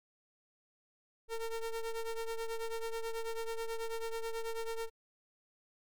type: ring-modulated tone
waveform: square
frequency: 228.6 Hz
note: A#3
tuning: 34 cents flat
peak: -33 dBFS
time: 1.28-4.9 s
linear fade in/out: 50 ms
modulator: 224 Hz
effects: MP3 96 kbps